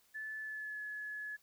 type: tone with pitch glide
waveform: sine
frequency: 1740 to 1703.2 Hz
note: A6 to G#6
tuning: -20 to +43 cents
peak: -40 dBFS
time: 0.14-1.37 s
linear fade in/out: 20 ms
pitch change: -37 cents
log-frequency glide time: 0.41-0.81 s
effects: white hiss -70 dBFS RMS until 1.42 s